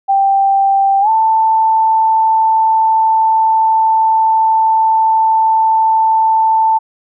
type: tone with pitch glide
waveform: sine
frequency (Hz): 785 to 886.2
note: G5 to A5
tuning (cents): +2 to +12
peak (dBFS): -8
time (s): 0.08-6.79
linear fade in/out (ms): 20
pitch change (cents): +210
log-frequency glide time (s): 1.01-1.09
effects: none